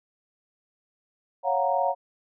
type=chord; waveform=sine; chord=Gb major seventh; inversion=second; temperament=equal; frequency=554.4 / 698.5 / 740 / 932.3 Hz; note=Db5 / F5 / Gb5 / Bb5; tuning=0 / 0 / 0 / 0 cents; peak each=-27 dBFS; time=1.43-1.95 s; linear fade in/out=50 ms; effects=none